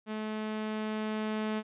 sawtooth tone with level ramp, 215.8 Hz, A3, 33 cents flat, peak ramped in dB -30 to -26 dBFS, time 0.06-1.63 s, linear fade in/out 50 ms, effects resampled to 8000 Hz

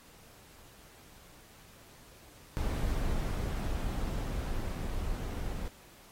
brown noise with level ramp, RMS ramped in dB -31 to -36 dBFS, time 2.57-5.68 s, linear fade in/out 0 ms, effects pink hiss -57 dBFS RMS until 6.11 s + AAC 48 kbps

